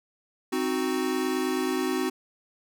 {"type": "chord", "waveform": "square", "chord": "C diminished", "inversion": "none", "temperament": "equal", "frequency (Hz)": [261.6, 311.1, 370], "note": ["C4", "Eb4", "Gb4"], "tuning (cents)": [0, 0, 0], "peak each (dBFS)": [-30, -32, -29], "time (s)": [0.52, 2.1], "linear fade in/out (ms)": 10, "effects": []}